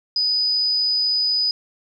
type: tone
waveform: sine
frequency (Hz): 4978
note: D#8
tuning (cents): 0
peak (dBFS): -17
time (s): 0.16-1.51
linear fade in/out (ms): 2
effects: 9-bit